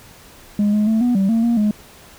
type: tone with pitch steps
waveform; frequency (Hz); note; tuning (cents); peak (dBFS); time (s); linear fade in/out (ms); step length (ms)
sine; 206.3 / 210.8 / 221.4 / 244.4 / 193.7 / 227.2 / 235.2 / 210.4; G#3 / G#3 / A3 / B3 / G3 / A#3 / A#3 / G#3; -11 / +26 / +11 / -18 / -20 / -44 / +16 / +23; -11; 0.59-1.71; 2; 140
effects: tanh soft clip ceiling -12 dBFS + pink hiss -44 dBFS RMS until 2.18 s